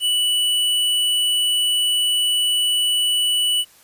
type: tone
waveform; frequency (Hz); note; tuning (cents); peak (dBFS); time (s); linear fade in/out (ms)
square; 2960; F#7; 0; -17; 0-3.65; 50
effects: white hiss -51 dBFS RMS until 3.83 s + resampled to 32000 Hz